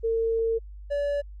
sine / triangle tone pair in turn, 453.7 / 573.9 Hz, A#4 / D5, -47 / -40 cents, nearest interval major third, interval 407 cents, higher second, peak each -22 dBFS, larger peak neither, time 0.03-0.59 / 0.9-1.22 s, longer first, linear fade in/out 20 ms, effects added 50 Hz sine -39 dBFS peak until 1.4 s + Opus 32 kbps

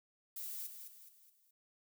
violet noise with echo, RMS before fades -44 dBFS, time 0.36-0.67 s, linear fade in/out 5 ms, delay 210 ms, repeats 4, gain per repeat -7 dB, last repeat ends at 1.51 s, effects none

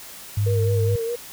sine tone, 103.1 Hz, G#2, 12 cents flat, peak -18 dBFS, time 0.37-0.96 s, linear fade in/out 5 ms
sine tone with vibrato, 466.2 Hz, A#4, in tune, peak -23 dBFS, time 0.46-1.16 s, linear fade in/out 10 ms, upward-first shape sine, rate 4.8 Hz, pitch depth 48 cents each way
effects white hiss -40 dBFS RMS until 1.32 s

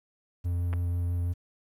triangle tone with vibrato, 87.31 Hz, F2, in tune, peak -24 dBFS, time 0.44-1.34 s, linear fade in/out 20 ms, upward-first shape sine, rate 6.1 Hz, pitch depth 11 cents each way
clicks, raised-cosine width 0.5 ms, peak -25 dBFS, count 2, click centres 0.73 / 0.736 s
effects 10-bit

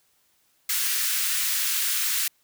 white high-pass noise, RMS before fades -25 dBFS, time 0.69-2.28 s, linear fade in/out 5 ms, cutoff 1400 Hz, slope 24 dB/octave, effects white hiss -66 dBFS RMS until 2.43 s

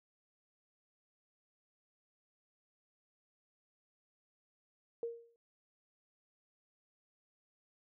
sine tone with exponential decay, 466.2 Hz, A#4, in tune, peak -33 dBFS, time 5.03-5.36 s, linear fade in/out 1 ms, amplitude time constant 71 ms, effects none

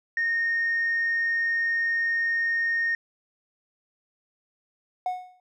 sine tone, 1845 Hz, A#6, 18 cents flat, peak -21 dBFS, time 0.17-2.95 s, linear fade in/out 2 ms
triangle tone with exponential decay, 732 Hz, F#5, 19 cents flat, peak -19 dBFS, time 5.06-5.4 s, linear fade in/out 2 ms, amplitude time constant 73 ms
effects tanh soft clip ceiling -19 dBFS

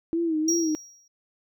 sine tone with vibrato, 323.5 Hz, E4, 32 cents flat, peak -22 dBFS, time 0.13-0.75 s, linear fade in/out 0 ms, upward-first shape sine, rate 2.9 Hz, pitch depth 84 cents each way
triangle tone with exponential decay, 5670 Hz, F8, 25 cents sharp, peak -19 dBFS, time 0.48-1.08 s, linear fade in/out 5 ms, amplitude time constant 130 ms
effects none

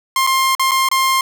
sawtooth tone with dropouts, 1059 Hz, C6, 21 cents sharp, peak -9 dBFS, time 0.16-1.21 s, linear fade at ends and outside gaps 2 ms, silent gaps 0.267-0.272 / 0.551-0.595 / 0.711-0.716 / 0.888-0.914 s, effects none

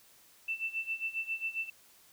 sine tone with tremolo, 2667 Hz, E7, 20 cents sharp, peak -30 dBFS, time 0.48-1.7 s, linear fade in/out 5 ms, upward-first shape sine, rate 7.4 Hz, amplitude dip 85%, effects white hiss -61 dBFS RMS until 2.12 s

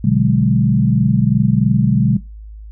sine chord, G# half-diminished seventh, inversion first, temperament equal, 123.47 / 146.83 / 185 / 207.7 Hz, B2 / D3 / F#3 / G#3, 0 / 0 / 0 / 0 cents, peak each -16 dBFS, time 0.04-2.17 s, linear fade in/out 5 ms, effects noise-tail reverb RT60 0.2 s tail -17 dB re dry + added 53 Hz sine -31 dBFS peak until 2.71 s

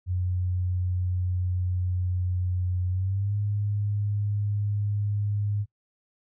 sine tone with pitch glide, 90.7 to 102.99 Hz, F#2 to G#2, -34 to -14 cents, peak -24 dBFS, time 0.06-5.66 s, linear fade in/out 50 ms, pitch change +220 cents, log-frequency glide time 2.88-3.35 s, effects noise-tail reverb RT60 0.1 s tail -21 dB re dry

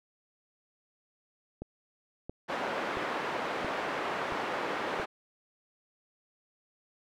click train, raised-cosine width 2 ms, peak -25 dBFS, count 6, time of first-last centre 1.62-4.998 s, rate 1.48 Hz
pink band-pass noise, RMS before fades -34 dBFS, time 2.48-5.06 s, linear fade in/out 20 ms, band 390 to 1900 Hz, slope 12 dB/octave
effects none

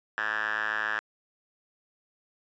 5% pulse tone with band-pass filter, 107.6 Hz, A2, 38 cents flat, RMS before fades -30 dBFS, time 0.18-0.99 s, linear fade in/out 0 ms, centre 1700 Hz, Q 9.3, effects resampled to 16000 Hz

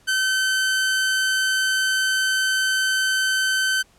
sawtooth tone, 1535 Hz, G6, 37 cents flat, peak -15 dBFS, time 0.07-3.83 s, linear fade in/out 20 ms, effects pink hiss -57 dBFS RMS until 3.98 s + low-pass 11000 Hz 12 dB/octave

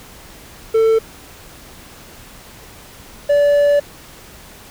triangle tone pair in turn, 446.4 / 577.8 Hz, A4 / D5, +25 / -28 cents, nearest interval major third, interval 447 cents, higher second, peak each -8 dBFS, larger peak neither, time 0.74-0.99 / 3.29-3.8 s, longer second, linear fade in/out 10 ms, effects pink hiss -40 dBFS RMS until 4.7 s

